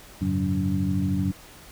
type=tone cluster; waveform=sine; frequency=91.1 / 104.2 / 139.6 / 186.4 / 285.7 Hz; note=F#2 / G#2 / C#3 / F#3 / D4; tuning=-26 / +6 / +13 / +13 / -48 cents; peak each=-28 / -31 / -32 / -25 / -29 dBFS; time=0.21-1.32 s; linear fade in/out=10 ms; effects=pink hiss -47 dBFS RMS until 1.71 s